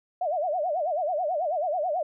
sine tone with vibrato, 659.3 Hz, E5, in tune, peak -24 dBFS, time 0.21-2.03 s, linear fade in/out 5 ms, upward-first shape sine, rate 9.2 Hz, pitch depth 220 cents each way, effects none

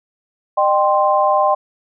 sine chord, C minor, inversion first, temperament equal with one note detuned, 607.3 / 784 / 1046.5 Hz, Eb5 / G5 / C6, -42 / 0 / 0 cents, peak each -16 dBFS, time 0.57-1.55 s, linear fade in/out 10 ms, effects none

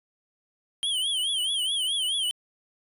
square tone with vibrato, 3161 Hz, G7, 14 cents sharp, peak -25 dBFS, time 0.83-2.31 s, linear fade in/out 0 ms, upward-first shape triangle, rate 4.7 Hz, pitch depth 150 cents each way, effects resampled to 32000 Hz

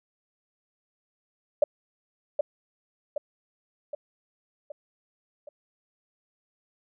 sine tone with echo, 587.3 Hz, D5, in tune, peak -15 dBFS, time 1.62-1.64 s, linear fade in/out 5 ms, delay 770 ms, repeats 5, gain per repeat -5 dB, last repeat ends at 5.49 s, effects none

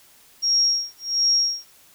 sine tone with tremolo, 5588 Hz, F8, in tune, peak -15 dBFS, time 0.42-1.71 s, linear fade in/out 20 ms, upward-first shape sine, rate 1.4 Hz, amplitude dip 100%, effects white hiss -53 dBFS RMS until 1.94 s

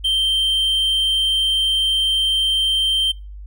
triangle tone, 3136 Hz, G7, in tune, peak -14 dBFS, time 0.04-3.12 s, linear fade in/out 10 ms, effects noise-tail reverb RT60 0.3 s tail -25 dB re dry + added 50 Hz sine -32 dBFS peak until 3.46 s

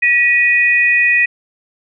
sine tone pair together, 1925.5 / 2481 Hz, B6 / D#7, -44 / -6 cents, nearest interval major third, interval 438 cents, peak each -12 dBFS, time 0.02-1.26 s, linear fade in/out 10 ms, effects none

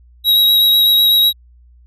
square tone with vibrato, 3838 Hz, A#7, 50 cents sharp, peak -9 dBFS, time 0.24-1.33 s, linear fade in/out 50 ms, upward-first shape sine, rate 8 Hz, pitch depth 12 cents each way, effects added 60 Hz sine -43 dBFS peak until 1.86 s

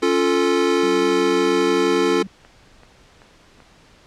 square chord, Db augmented, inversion none, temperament equal, 277.2 / 349.2 / 440 Hz, Db4 / F4 / A4, 0 / 0 / 0 cents, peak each -23 / -20 / -20 dBFS, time 0.02-2.23 s, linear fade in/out 10 ms
sine tone with vibrato, 190.8 Hz, G3, 47 cents flat, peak -30 dBFS, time 0.83-2.27 s, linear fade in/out 2 ms, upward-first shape square, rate 5.1 Hz, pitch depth 18 cents each way
click train, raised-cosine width 0.5 ms, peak -30 dBFS, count 6, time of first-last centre 1.68-3.603 s, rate 2.6 Hz
effects pink hiss -51 dBFS RMS until 4.06 s + low-pass 6000 Hz 12 dB/octave

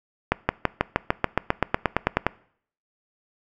accelerating click train, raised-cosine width 0.5 ms, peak -3 dBFS, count 16, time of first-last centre 0.32-2.266 s, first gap 170 ms, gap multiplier 0.96, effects noise-tail reverb RT60 0.6 s tail -22 dB re dry

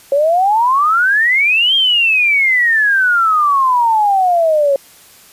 sine exponential two-way sweep, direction up then down, 544 to 3233 to 544 Hz, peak -9 dBFS, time 0.12-4.76 s, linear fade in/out 2 ms, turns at 1.75 s, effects white hiss -43 dBFS RMS until 5.32 s + resampled to 32000 Hz

